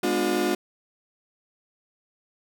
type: chord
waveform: 35% pulse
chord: G# diminished seventh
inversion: none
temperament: just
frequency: 207.7 / 249.2 / 299 / 358.8 Hz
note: G#3 / B3 / D4 / F4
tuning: 0 / +16 / +31 / +47 cents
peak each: -29 / -29 / -26 / -23 dBFS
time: 0.03-0.55 s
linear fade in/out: 5 ms
effects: none